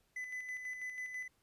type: tone with tremolo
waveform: triangle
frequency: 2006 Hz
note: B6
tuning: 26 cents sharp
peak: -37 dBFS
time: 0.16-1.28 s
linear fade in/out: 5 ms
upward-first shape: square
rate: 6.1 Hz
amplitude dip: 45%
effects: pink hiss -75 dBFS RMS until 1.42 s + resampled to 32000 Hz